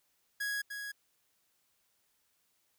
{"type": "tone with echo", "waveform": "45% pulse", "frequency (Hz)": 1661.2, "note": "G#6", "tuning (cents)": 0, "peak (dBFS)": -33, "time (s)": [0.4, 0.62], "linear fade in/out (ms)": 10, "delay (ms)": 300, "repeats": 1, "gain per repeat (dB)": -6, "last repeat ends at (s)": 0.92, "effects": ["white hiss -75 dBFS RMS until 2.78 s"]}